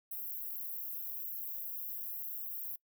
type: high-pass noise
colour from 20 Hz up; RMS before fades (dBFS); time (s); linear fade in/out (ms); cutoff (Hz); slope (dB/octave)
white; -41; 0.11-2.76; 5; 12000; 96
effects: noise-tail reverb RT60 0.1 s tail -23 dB re dry